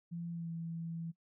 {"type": "tone with pitch glide", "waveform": "sine", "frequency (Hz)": [170, 165.93], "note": ["F3", "E3"], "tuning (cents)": [-46, 12], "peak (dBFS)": -38, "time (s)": [0.11, 1.12], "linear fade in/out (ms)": 20, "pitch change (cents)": -42, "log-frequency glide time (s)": [0.31, 0.5], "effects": ["noise-tail reverb RT60 0.1 s tail -20 dB re dry"]}